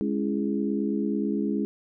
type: harmonic tone with a mistuned harmonic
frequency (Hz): 69.3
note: C#2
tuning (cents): 0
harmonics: 3 / 4 / 5 / 6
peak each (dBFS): -27 / -29 / -31 / -33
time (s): 0.01-1.65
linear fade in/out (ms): 0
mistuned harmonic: 5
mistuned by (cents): -58
effects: none